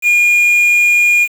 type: tone with quantisation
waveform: triangle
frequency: 2428 Hz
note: D#7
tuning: 43 cents flat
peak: -6 dBFS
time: 0.02-1.28 s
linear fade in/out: 50 ms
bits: 5
effects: none